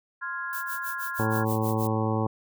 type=chord; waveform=sine; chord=F minor; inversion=second; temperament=equal; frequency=1046.5 / 1396.9 / 1661.2 Hz; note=C6 / F6 / Ab6; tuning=0 / 0 / 0 cents; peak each=-36 / -34 / -34 dBFS; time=0.21-1.45 s; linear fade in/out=20 ms
type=noise with tremolo; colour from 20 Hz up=violet; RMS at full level=-36 dBFS; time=0.53-1.87 s; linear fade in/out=0 ms; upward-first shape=sine; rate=6.3 Hz; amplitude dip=100%
type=harmonic tone; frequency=110 Hz; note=A2; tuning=in tune; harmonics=1 / 2 / 3 / 4 / 5 / 7 / 8 / 9 / 10; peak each=-27 / -30 / -32 / -33 / -34 / -35 / -36 / -37 / -37 dBFS; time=1.19-2.27 s; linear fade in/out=5 ms
effects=none